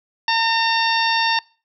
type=harmonic tone; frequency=910 Hz; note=A#5; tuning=42 cents flat; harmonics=1 / 2 / 3 / 4 / 5 / 6; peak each=-19 / -22 / -24 / -25 / -26 / -27 dBFS; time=0.28-1.39 s; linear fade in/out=2 ms; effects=noise-tail reverb RT60 0.4 s tail -26 dB re dry